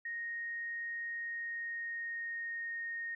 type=tone with pitch glide; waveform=sine; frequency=1864.7 to 1854 Hz; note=A#6 to A#6; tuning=0 to -10 cents; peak=-37 dBFS; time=0.05-3.15 s; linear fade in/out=5 ms; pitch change=-10 cents; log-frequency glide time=1.15-2.78 s; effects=none